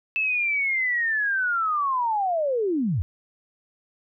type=linear sweep; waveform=sine; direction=down; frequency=2637 to 73.1 Hz; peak=-21 dBFS; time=0.16-3.02 s; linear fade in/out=0 ms; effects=none